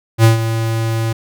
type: tone with ADSR envelope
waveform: square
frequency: 113 Hz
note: A2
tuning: 47 cents sharp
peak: -5 dBFS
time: 0.18-1.13 s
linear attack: 61 ms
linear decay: 130 ms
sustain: -11 dB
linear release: 8 ms
effects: none